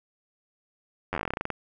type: slowing click train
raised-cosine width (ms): 0.5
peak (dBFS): -14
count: 16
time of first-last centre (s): 1.13-1.503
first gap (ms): 10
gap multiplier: 1.12
effects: none